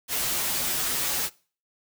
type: noise with comb filter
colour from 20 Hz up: white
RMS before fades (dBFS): -27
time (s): 0.08-1.3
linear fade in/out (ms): 50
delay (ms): 10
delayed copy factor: -0.9
effects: noise-tail reverb RT60 0.4 s tail -22 dB re dry